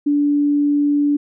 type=tone; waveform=sine; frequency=290 Hz; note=D4; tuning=22 cents flat; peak=-13 dBFS; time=0.06-1.17 s; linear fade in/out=10 ms; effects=none